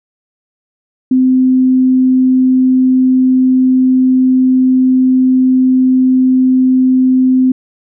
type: tone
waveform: sine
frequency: 257.6 Hz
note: C4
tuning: 27 cents flat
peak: -6 dBFS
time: 1.11-7.52 s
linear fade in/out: 5 ms
effects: none